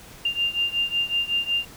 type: beating tone pair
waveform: sine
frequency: 2794 / 2799.4 Hz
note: F7 / F7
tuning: 0 / +3 cents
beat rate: 5.4 Hz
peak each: -24 / -26 dBFS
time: 0.25-1.65 s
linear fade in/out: 5 ms
effects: pink hiss -45 dBFS RMS until 1.76 s